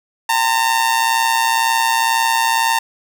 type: tone with amplitude modulation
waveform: sawtooth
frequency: 909 Hz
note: A#5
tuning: 44 cents flat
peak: -7 dBFS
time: 0.29-2.79 s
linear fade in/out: 5 ms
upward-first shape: sine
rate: 122 Hz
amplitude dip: 65%
effects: none